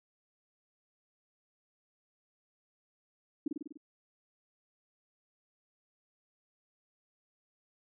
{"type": "tone with echo", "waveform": "sine", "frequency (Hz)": 297.4, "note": "D4", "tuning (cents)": 22, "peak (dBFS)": -28, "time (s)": [3.46, 3.48], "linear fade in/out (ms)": 5, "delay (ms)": 49, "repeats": 6, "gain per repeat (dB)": -3, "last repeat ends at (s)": 3.774, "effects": []}